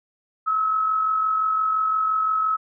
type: tone pair together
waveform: sine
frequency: 1288.2 / 1334 Hz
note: E6 / E6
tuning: -40 / +20 cents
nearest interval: minor second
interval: 60 cents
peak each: -19 / -31 dBFS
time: 0.46-2.57 s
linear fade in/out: 20 ms
effects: none